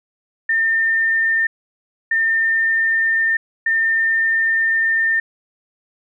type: tone bursts at uneven times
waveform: sine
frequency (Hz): 1807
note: A6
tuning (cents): +46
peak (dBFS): -14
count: 3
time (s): 0.49-1.47 / 2.11-3.37 / 3.66-5.2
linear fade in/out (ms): 5
effects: none